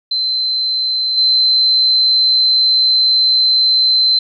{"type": "tone with level steps", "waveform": "sine", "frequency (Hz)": 4081, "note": "C8", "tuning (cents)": -44, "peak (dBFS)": [-14, -9], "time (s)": [0.11, 4.19], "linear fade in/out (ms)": 5, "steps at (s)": 1.17, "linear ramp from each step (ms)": 10, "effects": []}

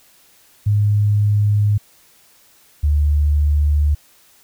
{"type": "tone pair in turn", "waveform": "sine", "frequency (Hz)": [103.83, 73.8], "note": ["G#2", "D2"], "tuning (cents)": [0, 9], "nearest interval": "tritone", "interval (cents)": 591, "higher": "first", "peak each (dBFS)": -12, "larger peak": "neither", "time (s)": [[0.66, 1.78], [2.83, 3.95]], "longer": "neither", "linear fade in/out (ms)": 10, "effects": ["white hiss -52 dBFS RMS until 4.43 s"]}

